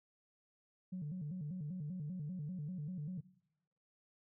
sine tone with vibrato, 164.81 Hz, E3, in tune, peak -38 dBFS, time 0.92-3.21 s, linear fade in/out 10 ms, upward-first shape square, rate 5.1 Hz, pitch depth 190 cents each way, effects noise-tail reverb RT60 0.8 s tail -20 dB re dry + tanh soft clip ceiling -36 dBFS

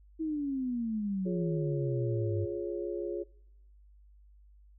sine exponential sweep, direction down, 325.4 to 97.6 Hz, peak -30 dBFS, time 0.19-2.46 s, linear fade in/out 20 ms
sine chord, Db major, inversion first, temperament equal, 349.2 / 415.3 / 554.4 Hz, F4 / Ab4 / Db5, 0 / 0 / 0 cents, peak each -35 / -37 / -40 dBFS, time 1.25-3.24 s, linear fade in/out 20 ms
effects noise-tail reverb RT60 0.8 s tail -24 dB re dry + added 50 Hz sine -55 dBFS peak until 4.78 s

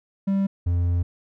triangle tone pair in turn, 195.7 / 87.17 Hz, G3 / F2, -3 / -3 cents, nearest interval octave + major second, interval 1400 cents, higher first, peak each -17 / -17 dBFS, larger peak neither, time 0.27-0.47 / 0.66-1.03 s, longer second, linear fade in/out 10 ms, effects none

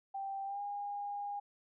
sine tone with pitch glide, 784 to 813.5 Hz, G5 to G#5, 0 to -36 cents, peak -37 dBFS, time 0.14-1.4 s, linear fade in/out 10 ms, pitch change +64 cents, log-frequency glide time 0.45-0.61 s, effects none

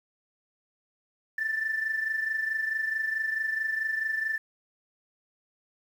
sine tone pair together, 1764 / 1788.6 Hz, A6 / A6, +4 / +28 cents, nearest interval unison, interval 24 cents, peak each -27 / -33 dBFS, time 1.38-4.38 s, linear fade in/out 5 ms, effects tanh soft clip ceiling -20 dBFS + 9-bit

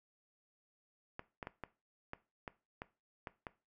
clicks, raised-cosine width 0.5 ms, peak -27 dBFS, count 9, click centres 1.194 / 1.428 / 1.471 / 1.637 / 2.134 / 2.478 / 2.819 / 3.272 / 3.468 s, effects noise-tail reverb RT60 0.3 s tail -18 dB re dry

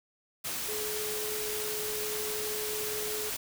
sine tone in noise, 425.9 Hz, G#4, 44 cents sharp, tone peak -36 dBFS, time 0.68-3.3 s, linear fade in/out 10 ms, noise white, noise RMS -35 dBFS, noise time 0.44-3.37 s, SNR -4 dB, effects none

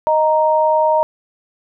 sine tone pair together, 622 / 932.3 Hz, D#5 / A#5, -1 / 0 cents, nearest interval perfect fifth, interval 701 cents, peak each -14 dBFS, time 0.07-1.03 s, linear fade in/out 0 ms, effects none

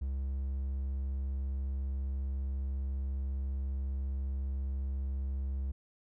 triangle tone, 67.3 Hz, C2, 49 cents sharp, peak -30 dBFS, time 0.01-5.72 s, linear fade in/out 10 ms, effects none

